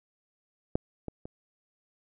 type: clicks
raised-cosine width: 2 ms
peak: -12 / -22 / -27 dBFS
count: 3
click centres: 0.755 / 1.083 / 1.255 s
effects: none